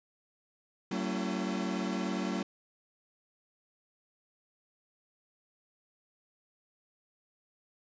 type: tone cluster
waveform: 40% pulse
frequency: 189.5 / 226.8 / 276.7 / 335.5 Hz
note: F#3 / A#3 / C#4 / E4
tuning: +42 / -47 / -3 / +31 cents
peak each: -34 / -36 / -38 / -38 dBFS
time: 0.91-2.43 s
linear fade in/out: 5 ms
effects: resampled to 16000 Hz